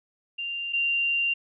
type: tone pair in turn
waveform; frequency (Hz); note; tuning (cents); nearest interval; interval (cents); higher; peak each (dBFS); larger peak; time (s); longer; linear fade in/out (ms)
sine; 2786 / 2776; F7 / F7; -5 / -11; unison; 6; first; -29 / -22; second; 0.38-0.73 / 0.73-1.34; second; 10
effects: none

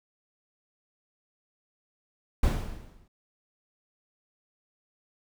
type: noise with exponential decay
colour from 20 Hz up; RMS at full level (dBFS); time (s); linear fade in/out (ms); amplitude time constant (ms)
brown; -21; 2.43-3.08; 5; 140
effects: none

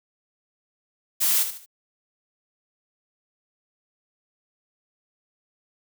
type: noise with echo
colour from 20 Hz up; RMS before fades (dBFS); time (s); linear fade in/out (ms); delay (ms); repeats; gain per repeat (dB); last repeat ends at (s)
blue; -21; 1.2-1.44; 20; 74; 3; -9; 1.662
effects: none

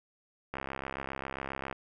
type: click train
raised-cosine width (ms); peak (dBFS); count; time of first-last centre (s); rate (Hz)
0.5; -21; 81; 0.54-1.727; 67.4
effects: none

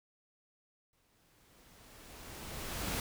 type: noise with exponential growth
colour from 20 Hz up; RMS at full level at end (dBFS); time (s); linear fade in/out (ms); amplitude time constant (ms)
pink; -35; 0.93-3; 1; 450
effects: none

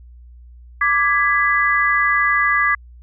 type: chord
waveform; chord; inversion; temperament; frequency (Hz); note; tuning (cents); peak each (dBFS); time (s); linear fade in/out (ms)
sine; G# diminished; second; equal with one note detuned; 1174.7 / 1661.2 / 1993.9; D6 / G#6 / B6; 0 / 0 / +16; -18; 0.81-2.75; 5
effects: added 60 Hz sine -39 dBFS peak until 3.02 s

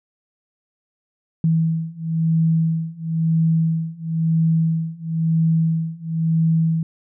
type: beating tone pair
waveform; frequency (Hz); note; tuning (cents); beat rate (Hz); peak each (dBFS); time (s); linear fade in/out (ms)
sine; 162 / 162.99; E3 / E3; -30 / -19; 0.99; -20 / -19; 1.44-6.83; 2
effects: none

